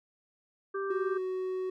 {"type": "harmonic tone", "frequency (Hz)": 392, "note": "G4", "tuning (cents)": 0, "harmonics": [1, 3, 4], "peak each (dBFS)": [-32, -38, -42], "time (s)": [0.74, 1.18], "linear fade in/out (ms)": 10}
{"type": "tone", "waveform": "triangle", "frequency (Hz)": 372.6, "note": "F#4", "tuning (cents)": 12, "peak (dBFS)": -29, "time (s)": [0.9, 1.7], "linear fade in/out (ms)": 5}
{"effects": []}